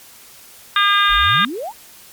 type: harmonic tone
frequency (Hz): 404.3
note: G#4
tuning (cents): -46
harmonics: 3 / 4 / 5 / 6 / 7 / 8 / 9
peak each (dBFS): -15 / -17 / -25 / -26 / -25 / -28 / -18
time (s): 0.76-1.45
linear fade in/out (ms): 2
type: exponential sweep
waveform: sine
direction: up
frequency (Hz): 32.24 to 1002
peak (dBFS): -23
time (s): 1.08-1.73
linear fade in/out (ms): 50
effects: white hiss -43 dBFS RMS until 2.12 s + MP3 96 kbps